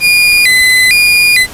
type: tone with vibrato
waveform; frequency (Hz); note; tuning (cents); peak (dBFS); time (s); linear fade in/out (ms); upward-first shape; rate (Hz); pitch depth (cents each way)
35% pulse; 2217; C#7; 0; -3; 0-1.47; 50; square; 1.1; 160
effects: pink hiss -29 dBFS RMS until 1.53 s + resampled to 32000 Hz